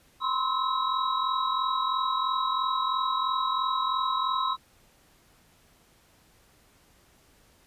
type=tone cluster; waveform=sine; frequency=1020 / 1063 / 1294 / 3845 Hz; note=C6 / C6 / E6 / B7; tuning=-44 / +27 / -32 / -47 cents; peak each=-30 / -28 / -31 / -34 dBFS; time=0.2-4.57 s; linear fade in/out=50 ms; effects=pink hiss -61 dBFS RMS until 7.66 s + resampled to 32000 Hz